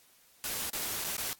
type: noise with dropouts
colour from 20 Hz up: white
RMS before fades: -35 dBFS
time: 0.44-1.33 s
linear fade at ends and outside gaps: 0 ms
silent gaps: 0.697-0.732 / 1.041-1.045 / 1.167-1.18 s
effects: white hiss -62 dBFS RMS until 1.39 s + AAC 64 kbps